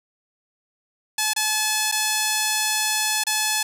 5% pulse tone with dropouts, 860 Hz, A5, 40 cents flat, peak -8 dBFS, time 1.18-3.63 s, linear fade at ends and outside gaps 5 ms, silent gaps 1.335-1.362 / 1.916-1.922 / 3.238-3.267 s, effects none

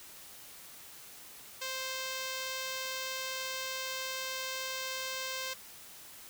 5% pulse tone, 523.3 Hz, C5, in tune, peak -24 dBFS, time 1.61-5.54 s, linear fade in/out 10 ms, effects white hiss -51 dBFS RMS until 6.29 s

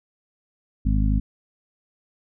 harmonic tone, 51.91 Hz, G#1, in tune, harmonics 1 / 2 / 3 / 4 / 5, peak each -19 / -25 / -29 / -27 / -29 dBFS, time 0.85-1.2 s, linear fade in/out 10 ms, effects none

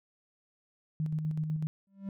sine tone with tremolo, 155.56 Hz, D#3, in tune, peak -28 dBFS, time 1-1.67 s, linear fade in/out 0 ms, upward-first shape square, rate 8 Hz, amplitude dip 40%
triangle tone with exponential growth, 196 Hz, G3, in tune, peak -30 dBFS, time 1.87-2.09 s, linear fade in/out 2 ms, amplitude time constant 46 ms
effects none

